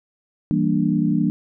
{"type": "chord", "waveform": "sine", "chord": "E half-diminished seventh", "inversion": "none", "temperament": "equal", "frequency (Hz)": [164.81, 196, 233.1, 293.7], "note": ["E3", "G3", "Bb3", "D4"], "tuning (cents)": [0, 0, 0, 0], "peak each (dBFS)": -22, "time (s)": [0.51, 1.3], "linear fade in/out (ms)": 0, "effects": []}